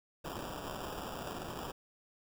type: noise with sample-and-hold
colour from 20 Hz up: violet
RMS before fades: -42 dBFS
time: 0.24-1.72 s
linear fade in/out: 10 ms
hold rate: 2100 Hz
effects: none